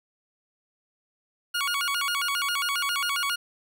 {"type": "tone with vibrato", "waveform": "20% pulse", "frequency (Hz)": 1265, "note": "D#6", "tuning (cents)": 28, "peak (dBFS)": -20, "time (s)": [1.54, 3.36], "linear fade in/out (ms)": 10, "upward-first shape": "square", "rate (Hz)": 7.4, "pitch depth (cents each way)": 210, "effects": ["10-bit"]}